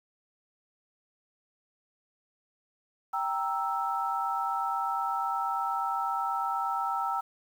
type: chord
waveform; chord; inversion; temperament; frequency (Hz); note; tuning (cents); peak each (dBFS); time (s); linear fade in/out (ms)
sine; E diminished; first; equal; 784 / 932.3 / 1318.5; G5 / Bb5 / E6; 0 / 0 / 0; -32 / -33 / -31; 3.13-7.21; 10
effects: 9-bit